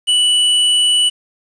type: tone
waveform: square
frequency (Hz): 2960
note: F#7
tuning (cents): 0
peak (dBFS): -11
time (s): 0.07-1.1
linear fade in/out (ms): 20
effects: resampled to 22050 Hz + 7-bit